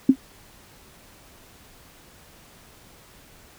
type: tone with exponential decay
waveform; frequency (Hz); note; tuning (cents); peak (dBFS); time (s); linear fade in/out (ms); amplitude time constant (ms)
sine; 265.7; C4; +27; -6; 0.09-0.16; 5; 15
effects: pink hiss -51 dBFS RMS until 3.58 s